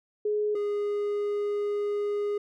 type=tone pair in turn; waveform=sine / triangle; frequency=420 / 411.8 Hz; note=G#4 / G#4; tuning=+19 / -15 cents; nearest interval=unison; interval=34 cents; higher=first; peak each=-24 dBFS; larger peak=neither; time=0.25-0.55 / 0.55-2.38 s; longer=second; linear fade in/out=5 ms; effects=none